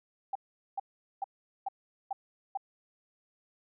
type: tone bursts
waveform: sine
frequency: 784 Hz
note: G5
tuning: in tune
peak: -30 dBFS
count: 6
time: 0.33-2.574 s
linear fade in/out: 5 ms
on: 24 ms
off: 420 ms
effects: none